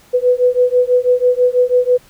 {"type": "beating tone pair", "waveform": "sine", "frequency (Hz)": [493.9, 500], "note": ["B4", "B4"], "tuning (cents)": [0, 21], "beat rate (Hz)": 6.1, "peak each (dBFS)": -13, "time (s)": [0.13, 1.98], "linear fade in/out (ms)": 20, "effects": ["pink hiss -48 dBFS RMS until 2.09 s"]}